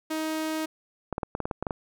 sawtooth tone, 314.8 Hz, D#4, 20 cents sharp, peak -24 dBFS, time 0.1-0.66 s, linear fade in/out 10 ms
clicks, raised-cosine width 1 ms, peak -15 dBFS, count 10, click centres 1.127 / 1.181 / 1.232 / 1.351 / 1.403 / 1.455 / 1.512 / 1.626 / 1.668 / 1.708 s
effects none

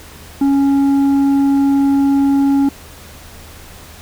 sine tone with tanh clipping, 277.2 Hz, C#4, in tune, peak -11 dBFS, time 0.41-2.69 s, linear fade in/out 5 ms, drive 6 dB, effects added 80 Hz sine -40 dBFS peak until 4.01 s + pink hiss -38 dBFS RMS until 4.01 s

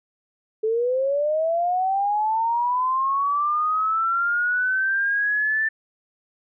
sine linear sweep, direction up, 429.7 to 1778 Hz, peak -19 dBFS, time 0.63-5.69 s, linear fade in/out 10 ms, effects none

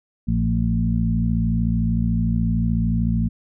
harmonic tone with a mistuned harmonic, 56.4 Hz, A1, 44 cents sharp, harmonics 1 / 2 / 3 / 4, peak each -23 / -23 / -23 / -23 dBFS, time 0.27-3.29 s, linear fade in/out 20 ms, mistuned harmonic 3, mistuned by +29 cents, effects none

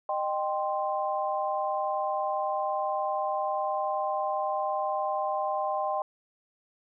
sine chord, C minor, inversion first, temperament equal with one note detuned, 614 / 784 / 1046.5 Hz, Eb5 / G5 / C6, -23 / 0 / 0 cents, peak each -31 / -30 / -32 dBFS, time 0.09-6.02 s, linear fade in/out 2 ms, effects none

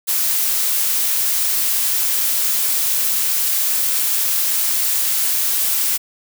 blue noise, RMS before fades -18 dBFS, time 0.07-5.98 s, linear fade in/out 20 ms, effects none

